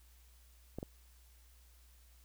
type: clicks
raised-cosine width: 2 ms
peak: -27 dBFS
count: 2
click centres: 0.786 / 0.829 s
effects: added 60 Hz sine -60 dBFS peak until 2.24 s + white hiss -68 dBFS RMS until 2.24 s